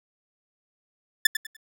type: tone with echo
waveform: sawtooth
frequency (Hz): 1753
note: A6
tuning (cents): -7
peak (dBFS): -9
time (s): 1.25-1.27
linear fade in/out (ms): 5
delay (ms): 99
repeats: 3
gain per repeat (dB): -11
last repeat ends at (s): 1.567
effects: none